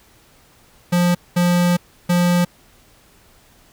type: tone bursts at uneven times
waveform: square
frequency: 176 Hz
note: F3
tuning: 14 cents sharp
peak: -14 dBFS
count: 3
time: 0.92-1.15 / 1.36-1.77 / 2.09-2.45 s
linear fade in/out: 10 ms
effects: pink hiss -52 dBFS RMS until 3.72 s